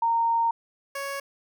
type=tone pair in turn; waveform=sine / 15% pulse; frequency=923 / 555.5 Hz; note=A#5 / C#5; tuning=-17 / +4 cents; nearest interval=major sixth; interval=879 cents; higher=first; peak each=-20 / -24 dBFS; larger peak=first; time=0.02-0.51 / 0.95-1.2 s; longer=first; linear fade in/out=5 ms; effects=none